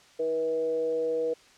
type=tone with frequency modulation; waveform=sine; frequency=483 Hz; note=B4; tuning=39 cents flat; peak=-25 dBFS; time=0.19-1.34 s; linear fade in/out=10 ms; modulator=163 Hz; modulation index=0.42; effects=white hiss -56 dBFS RMS until 1.57 s + low-pass 6000 Hz 12 dB/octave